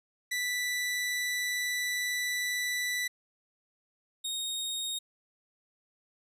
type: tone pair in turn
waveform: sawtooth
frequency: 1975.5 / 3727 Hz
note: B6 / A#7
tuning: 0 / -1 cents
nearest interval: major seventh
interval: 1099 cents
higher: second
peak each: -26 / -29 dBFS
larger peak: first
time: 0.31-3.08 / 4.24-4.99 s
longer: first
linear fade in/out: 10 ms
effects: resampled to 32000 Hz